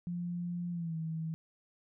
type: tone with pitch glide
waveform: sine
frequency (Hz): 174.61 to 161.05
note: F3 to E3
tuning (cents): 0 to -40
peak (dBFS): -34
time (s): 0.07-1.34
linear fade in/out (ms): 0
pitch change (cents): -140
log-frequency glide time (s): 0.71-0.96
effects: none